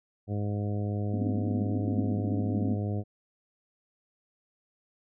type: harmonic tone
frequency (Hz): 103.1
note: G#2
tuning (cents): -12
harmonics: 1 / 2 / 3 / 4 / 5 / 6 / 7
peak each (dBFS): -29 / -35 / -39 / -41 / -43 / -45 / -46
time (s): 0.27-3.04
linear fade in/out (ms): 50
type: band-pass noise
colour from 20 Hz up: pink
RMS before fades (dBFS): -32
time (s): 1.12-2.77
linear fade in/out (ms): 20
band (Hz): 210 to 280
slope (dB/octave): 48
effects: none